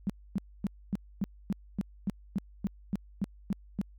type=tone bursts; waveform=sine; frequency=197.2 Hz; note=G3; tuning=11 cents sharp; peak=-26 dBFS; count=14; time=0.07-3.814 s; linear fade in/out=0 ms; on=26 ms; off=260 ms; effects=added 50 Hz sine -51 dBFS peak until 3.98 s